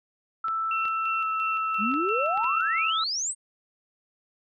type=tone with vibrato; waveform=sine; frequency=1316 Hz; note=E6; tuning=3 cents flat; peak=-25 dBFS; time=0.44-3.04 s; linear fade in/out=5 ms; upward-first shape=square; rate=0.64 Hz; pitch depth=9 cents each way
type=clicks; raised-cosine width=0.3 ms; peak=-25 dBFS; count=5; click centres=0.483 / 0.854 / 1.94 / 2.375 / 2.443 s
type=tone with tremolo; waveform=sine; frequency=2704 Hz; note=E7; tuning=43 cents sharp; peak=-29 dBFS; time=0.71-2.9 s; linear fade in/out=2 ms; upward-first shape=square; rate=2.9 Hz; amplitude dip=50%
type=exponential sweep; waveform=sine; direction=up; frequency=190.2 to 8730 Hz; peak=-26 dBFS; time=1.78-3.35 s; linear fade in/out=50 ms
effects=none